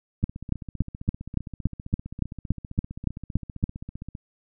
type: two click trains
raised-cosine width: 5 ms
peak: -23 / -9 dBFS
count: 61 / 13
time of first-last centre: 0.23-4.152 / 0.24-3.639 s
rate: 15.3 / 3.53 Hz
effects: none